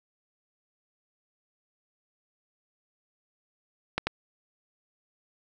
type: clicks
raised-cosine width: 0.3 ms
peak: -10 dBFS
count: 2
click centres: 3.98 / 4.07 s
effects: none